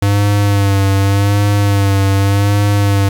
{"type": "tone with vibrato", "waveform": "square", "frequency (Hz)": 100, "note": "G2", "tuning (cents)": 35, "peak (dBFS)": -10, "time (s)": [0.02, 3.09], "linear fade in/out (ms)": 5, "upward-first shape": "sine", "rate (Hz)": 0.86, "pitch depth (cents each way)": 38, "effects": ["7-bit"]}